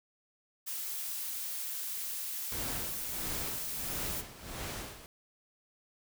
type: noise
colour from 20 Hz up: blue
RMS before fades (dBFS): -38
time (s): 0.66-4.22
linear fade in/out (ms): 20
type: noise with tremolo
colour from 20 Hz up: pink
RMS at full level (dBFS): -39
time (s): 2.52-5.06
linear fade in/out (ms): 0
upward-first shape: sine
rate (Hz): 1.5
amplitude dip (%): 75
effects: none